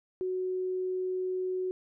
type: tone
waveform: sine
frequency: 370 Hz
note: F#4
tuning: in tune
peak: -29 dBFS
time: 0.21-1.71 s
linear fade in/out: 0 ms
effects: none